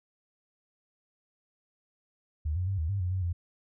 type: tone with pitch steps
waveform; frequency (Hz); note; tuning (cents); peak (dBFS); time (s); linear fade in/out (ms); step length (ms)
sine; 76.4 / 90.7 / 97.5 / 78.8 / 99.5 / 90.1 / 93.9 / 86.6; D#2 / F#2 / G2 / D#2 / G2 / F#2 / F#2 / F2; -31 / -34 / -9 / +23 / +26 / -45 / +26 / -14; -27; 2.45-3.33; 10; 110
effects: none